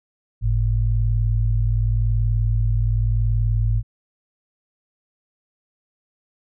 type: tone pair together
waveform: sine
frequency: 49.12 / 110 Hz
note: G1 / A2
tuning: +4 / 0 cents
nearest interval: octave + major second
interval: 1396 cents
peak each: -19 dBFS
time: 0.41-3.83 s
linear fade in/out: 50 ms
effects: none